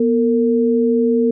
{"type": "tone pair together", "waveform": "sine", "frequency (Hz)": [241.9, 456.2], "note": ["B3", "A#4"], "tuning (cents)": [-36, -37], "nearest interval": "major seventh", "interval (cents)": 1099, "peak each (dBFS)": -15, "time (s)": [0, 1.31], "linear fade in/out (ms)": 5, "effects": []}